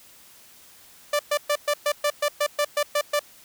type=tone bursts; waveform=sawtooth; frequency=587.3 Hz; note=D5; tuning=in tune; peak=-16 dBFS; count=12; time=1.13-3.194 s; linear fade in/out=5 ms; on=62 ms; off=120 ms; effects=white hiss -51 dBFS RMS until 3.44 s